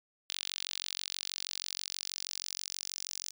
sawtooth tone with high-pass filter sweep, 46.25 Hz, F#1, in tune, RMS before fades -40 dBFS, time 0.29-3.31 s, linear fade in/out 10 ms, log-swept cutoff 3600 to 5700 Hz, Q 2.5, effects none

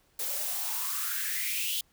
blue noise with high-pass filter sweep, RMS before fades -32 dBFS, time 0.19-1.81 s, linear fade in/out 5 ms, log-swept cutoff 460 to 3300 Hz, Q 6.3, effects pink hiss -67 dBFS RMS until 1.92 s

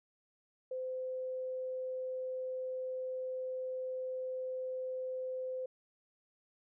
sine tone, 514 Hz, C5, 31 cents flat, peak -36 dBFS, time 0.71-5.66 s, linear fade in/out 5 ms, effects none

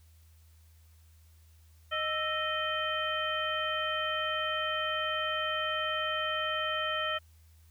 harmonic tone with a mistuned harmonic, 620 Hz, D#5, 6 cents flat, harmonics 1 / 2 / 3 / 4 / 5, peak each -36 / -34 / -36 / -41 / -35 dBFS, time 1.91-7.19 s, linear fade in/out 20 ms, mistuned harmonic 2, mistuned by +110 cents, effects added 80 Hz sine -56 dBFS peak until 7.7 s + white hiss -68 dBFS RMS until 7.7 s

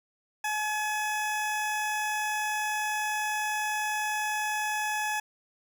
20% pulse tone, 850 Hz, G#5, 40 cents sharp, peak -23 dBFS, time 0.44-5.2 s, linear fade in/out 5 ms, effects none

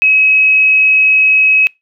sine tone with frequency modulation, 2556 Hz, D#7, 46 cents sharp, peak -6 dBFS, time 0.02-1.67 s, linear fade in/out 0 ms, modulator 51.7 Hz, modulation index 0.23, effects noise-tail reverb RT60 0.2 s tail -25 dB re dry

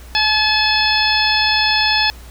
harmonic tone with a mistuned harmonic, 859 Hz, A5, 42 cents flat, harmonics 1 / 2 / 3 / 4 / 5 / 6, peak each -20 / -20 / -20 / -20 / -20 / -20 dBFS, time 0.15-2.1 s, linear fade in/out 0 ms, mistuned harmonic 6, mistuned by +17 cents, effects added 60 Hz sine -35 dBFS peak until 2.3 s + pink hiss -43 dBFS RMS until 2.3 s

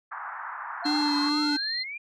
pink band-pass noise, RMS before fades -36 dBFS, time 0.11-1.3 s, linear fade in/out 10 ms, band 850 to 1700 Hz, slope 48 dB/octave
sine exponential sweep, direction up, 688 to 2439 Hz, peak -33 dBFS, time 0.82-1.98 s, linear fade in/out 10 ms
sine tone, 4186 Hz, C8, in tune, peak -27 dBFS, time 0.84-1.84 s, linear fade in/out 20 ms
square tone with vibrato, 293.7 Hz, D4, in tune, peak -25 dBFS, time 0.85-1.57 s, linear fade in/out 10 ms, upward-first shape sine, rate 2.3 Hz, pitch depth 27 cents each way
effects low-pass 7000 Hz 12 dB/octave + MP3 64 kbps

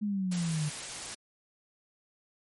sine exponential sweep, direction down, 212.7 to 146.83 Hz, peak -28 dBFS, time 0.01-0.7 s, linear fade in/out 20 ms
white noise, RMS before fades -39 dBFS, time 0.31-1.15 s, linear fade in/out 10 ms
effects MP3 48 kbps

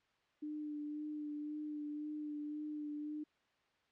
sine tone with vibrato, 299.1 Hz, D4, 32 cents sharp, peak -40 dBFS, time 0.42-3.24 s, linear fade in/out 10 ms, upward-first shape sine, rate 1.9 Hz, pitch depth 19 cents each way, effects white hiss -75 dBFS RMS until 3.91 s + low-pass 3000 Hz 12 dB/octave

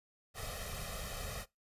pink noise with comb filter, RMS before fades -42 dBFS, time 0.34-1.46 s, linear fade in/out 50 ms, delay 1.6 ms, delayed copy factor +0.95, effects noise-tail reverb RT60 0.2 s tail -22 dB re dry + resampled to 32000 Hz

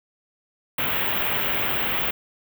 white band-stop noise, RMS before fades -24 dBFS, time 0.78-2.11 s, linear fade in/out 5 ms, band 3300 to 16000 Hz, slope 48 dB/octave, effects none

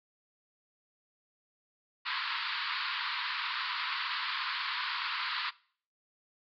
pink band-pass noise, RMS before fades -35 dBFS, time 2.05-5.51 s, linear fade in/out 20 ms, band 950 to 4700 Hz, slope 96 dB/octave, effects noise-tail reverb RT60 0.5 s tail -22 dB re dry

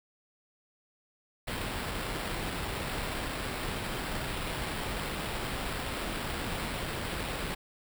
pink noise with sample-and-hold, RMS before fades -35 dBFS, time 1.47-7.55 s, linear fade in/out 10 ms, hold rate 6300 Hz, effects none

